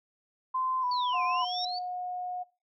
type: tone with vibrato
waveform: sine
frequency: 1012 Hz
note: B5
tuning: 42 cents sharp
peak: -27 dBFS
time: 0.54-1.45 s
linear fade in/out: 10 ms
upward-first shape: square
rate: 1.7 Hz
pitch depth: 37 cents each way
type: tone with exponential growth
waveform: sine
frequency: 5460 Hz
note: F8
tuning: 40 cents flat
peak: -31 dBFS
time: 0.82-1.65 s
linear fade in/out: 2 ms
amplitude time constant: 180 ms
type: exponential two-way sweep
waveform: sine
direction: down then up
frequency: 4616 to 2349 to 4616 Hz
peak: -35 dBFS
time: 0.91-1.79 s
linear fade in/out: 5 ms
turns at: 1.23 s
type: tone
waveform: sine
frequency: 724 Hz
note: F#5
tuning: 38 cents flat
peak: -32 dBFS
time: 1.13-2.44 s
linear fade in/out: 20 ms
effects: noise-tail reverb RT60 0.3 s tail -21 dB re dry